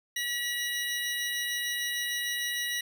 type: tone pair together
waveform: 25% pulse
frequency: 1930.2 / 2892 Hz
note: B6 / F#7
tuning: -40 / -40 cents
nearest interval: perfect fifth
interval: 700 cents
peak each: -27 / -33 dBFS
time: 0.16-2.81 s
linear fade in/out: 5 ms
effects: none

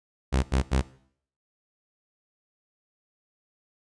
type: tone bursts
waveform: sawtooth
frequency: 66 Hz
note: C2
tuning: 16 cents sharp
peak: -17 dBFS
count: 3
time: 0.32-0.82 s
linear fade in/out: 20 ms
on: 110 ms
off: 85 ms
effects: noise-tail reverb RT60 0.6 s tail -18 dB re dry + resampled to 22050 Hz

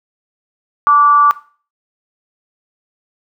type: tone with amplitude modulation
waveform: sine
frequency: 1163 Hz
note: D6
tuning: 17 cents flat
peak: -4 dBFS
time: 0.87-1.31 s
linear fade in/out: 0 ms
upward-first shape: sine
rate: 283 Hz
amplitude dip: 50%
effects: noise-tail reverb RT60 0.4 s tail -17 dB re dry

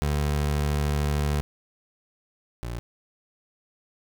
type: tone pair in turn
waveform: 25% pulse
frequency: 73.3 / 58.92 Hz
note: D2 / A#1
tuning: -3 / +19 cents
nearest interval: major third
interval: 378 cents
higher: first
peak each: -19 / -27 dBFS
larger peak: first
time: 0.02-1.41 / 2.63-2.79 s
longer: first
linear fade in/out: 0 ms
effects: none

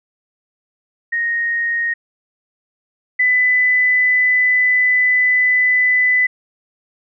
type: tone pair in turn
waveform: sine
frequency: 1864.7 / 1999.8 Hz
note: A#6 / B6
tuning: 0 / +21 cents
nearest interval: minor second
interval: 121 cents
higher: second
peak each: -16 / -11 dBFS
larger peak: second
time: 1.12-1.94 / 3.19-6.27 s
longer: second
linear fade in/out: 10 ms
effects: none

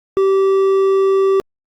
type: tone with hard clipping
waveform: triangle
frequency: 387.5 Hz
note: G4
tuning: 20 cents flat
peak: -12 dBFS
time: 0.17-1.4 s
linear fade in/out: 0 ms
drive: 9 dB
effects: Opus 48 kbps

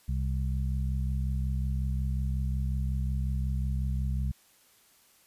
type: harmonic tone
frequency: 65.5 Hz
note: C2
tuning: 2 cents sharp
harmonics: 1 / 2 / 3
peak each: -28 / -33 / -39 dBFS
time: 0.08-4.32 s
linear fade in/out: 10 ms
effects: white hiss -62 dBFS RMS until 5.26 s + resampled to 32000 Hz

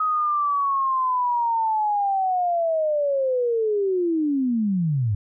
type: linear sweep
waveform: sine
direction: down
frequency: 1266 to 96.6 Hz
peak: -19 dBFS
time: 0-5.15 s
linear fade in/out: 5 ms
effects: none

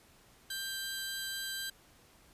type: tone pair together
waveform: 20% pulse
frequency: 1576 / 3979 Hz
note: G6 / B7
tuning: +9 / +12 cents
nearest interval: octave + major third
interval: 1603 cents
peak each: -34 / -35 dBFS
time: 0.5-1.7 s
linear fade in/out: 5 ms
effects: pink hiss -62 dBFS RMS until 2.33 s + resampled to 32000 Hz

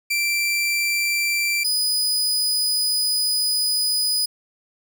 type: tone pair in turn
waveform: sawtooth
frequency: 2349 / 4977 Hz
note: D7 / D#8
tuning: 0 / 0 cents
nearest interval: octave + minor second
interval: 1300 cents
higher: second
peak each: -16 dBFS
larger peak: neither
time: 0.1-1.64 / 1.64-4.26 s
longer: second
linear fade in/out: 10 ms
effects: none

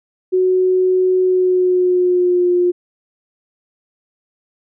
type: tone with pitch glide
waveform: sine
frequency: 370 to 355.3 Hz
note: F#4 to F4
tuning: 0 to +30 cents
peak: -11 dBFS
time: 0.32-2.72 s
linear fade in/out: 20 ms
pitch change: -70 cents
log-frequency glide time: 1.22-2.51 s
effects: none

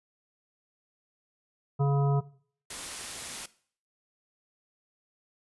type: harmonic tone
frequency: 140.5 Hz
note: C#3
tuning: 24 cents sharp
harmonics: 1 / 3 / 5 / 7 / 9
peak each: -22 / -32 / -36 / -39 / -41 dBFS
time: 1.79-2.21 s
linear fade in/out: 20 ms
type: noise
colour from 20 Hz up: white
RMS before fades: -38 dBFS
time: 2.7-3.46 s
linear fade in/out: 5 ms
effects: noise-tail reverb RT60 0.5 s tail -18 dB re dry + resampled to 24000 Hz

